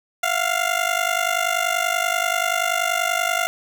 15% pulse ring-modulated tone, 698.5 Hz, F5, in tune, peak -10 dBFS, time 0.23-3.47 s, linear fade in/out 0 ms, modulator 25.2 Hz, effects none

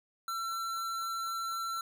sine tone with hard clipping, 1348 Hz, E6, 38 cents sharp, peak -35 dBFS, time 0.28-1.81 s, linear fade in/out 2 ms, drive 18 dB, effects none

